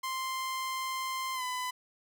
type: tone with pitch glide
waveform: sawtooth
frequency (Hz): 1046.5 to 1003.9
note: C6 to B5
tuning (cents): 0 to +28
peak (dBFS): -29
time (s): 0.03-1.71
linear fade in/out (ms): 10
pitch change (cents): -72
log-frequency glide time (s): 1.34-1.43
effects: none